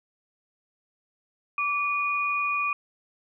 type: tone pair together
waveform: sine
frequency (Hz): 1159.1 / 2454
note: D6 / D#7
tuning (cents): -23 / -25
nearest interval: octave + minor second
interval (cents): 1298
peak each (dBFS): -27 / -26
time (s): 1.58-2.73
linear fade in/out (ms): 2
effects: none